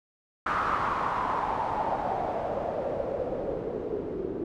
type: noise with low-pass filter sweep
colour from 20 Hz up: white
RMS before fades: -30 dBFS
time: 0.46-4.44 s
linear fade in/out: 5 ms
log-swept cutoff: 1300 to 360 Hz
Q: 4.5
effects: none